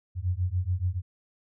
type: beating tone pair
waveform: sine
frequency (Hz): 87.31 / 94.31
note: F2 / F#2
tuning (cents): 0 / +34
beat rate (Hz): 7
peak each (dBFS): -28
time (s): 0.15-1.02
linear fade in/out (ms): 50
effects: none